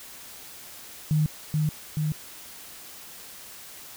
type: tone with echo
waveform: sine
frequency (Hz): 153.3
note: D#3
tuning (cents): -25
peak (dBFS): -19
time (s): 1.11-1.26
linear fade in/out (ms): 0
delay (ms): 430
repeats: 2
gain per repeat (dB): -2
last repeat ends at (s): 2.12
effects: white hiss -44 dBFS RMS until 3.96 s